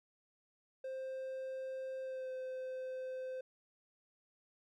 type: tone with pitch glide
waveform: triangle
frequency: 525 to 516.6 Hz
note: C5 to C5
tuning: +6 to -22 cents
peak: -38 dBFS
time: 0.84-3.41 s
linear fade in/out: 5 ms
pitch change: -28 cents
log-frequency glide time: 2.02-2.31 s
effects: none